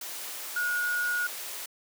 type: tone in noise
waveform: sine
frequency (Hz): 1447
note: F#6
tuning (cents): -39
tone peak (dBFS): -26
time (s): 0.56-1.27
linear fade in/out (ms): 5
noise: white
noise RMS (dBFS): -38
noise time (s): 0.01-1.66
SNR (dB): +9
effects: high-pass 400 Hz 12 dB/octave